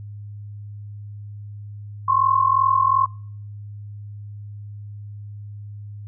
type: tone pair together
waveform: sine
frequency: 1046.5 / 1089.2 Hz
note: C6 / C#6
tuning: 0 / -31 cents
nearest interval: minor second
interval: 69 cents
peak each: -18 dBFS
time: 2.08-3.06 s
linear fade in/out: 5 ms
effects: noise-tail reverb RT60 0.6 s tail -25 dB re dry + added 103 Hz sine -33 dBFS peak until 6.07 s